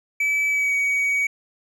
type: tone with pitch glide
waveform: triangle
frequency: 2300 to 2258 Hz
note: D7 to C#7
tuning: -37 to +31 cents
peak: -17 dBFS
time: 0.2-1.27 s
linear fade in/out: 5 ms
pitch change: -32 cents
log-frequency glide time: 0.48-0.73 s
effects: none